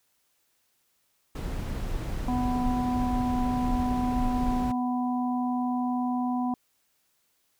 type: noise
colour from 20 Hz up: brown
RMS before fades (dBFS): -31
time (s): 1.35-4.72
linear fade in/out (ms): 5
type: harmonic tone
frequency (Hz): 248.2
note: B3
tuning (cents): +9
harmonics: 1 / 3 / 4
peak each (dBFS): -26 / -32 / -36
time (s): 2.28-6.54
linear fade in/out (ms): 2
effects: white hiss -71 dBFS RMS until 7.59 s